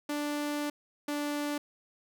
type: tone pair in turn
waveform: sawtooth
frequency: 293.7 / 292.5 Hz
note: D4 / D4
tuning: 0 / -7 cents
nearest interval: unison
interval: 7 cents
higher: first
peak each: -27 / -27 dBFS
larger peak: neither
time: 0.09-0.7 / 1.08-1.58 s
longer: first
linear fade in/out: 5 ms
effects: none